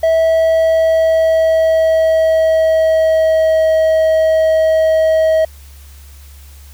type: tone with pitch glide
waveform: triangle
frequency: 650 to 637.4 Hz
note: E5 to D#5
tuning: -24 to +42 cents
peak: -7 dBFS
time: 0.03-5.45 s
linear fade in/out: 5 ms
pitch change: -34 cents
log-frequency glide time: 0.19-3.72 s
effects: added 70 Hz sine -35 dBFS peak until 6.73 s + white hiss -45 dBFS RMS until 6.73 s